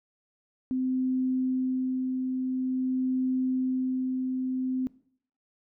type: tone with tremolo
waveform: sine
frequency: 257.8 Hz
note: C4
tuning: 26 cents flat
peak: -24 dBFS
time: 0.71-4.87 s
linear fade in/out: 0 ms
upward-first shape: sine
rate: 0.48 Hz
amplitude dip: 30%
effects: noise-tail reverb RT60 0.6 s tail -20 dB re dry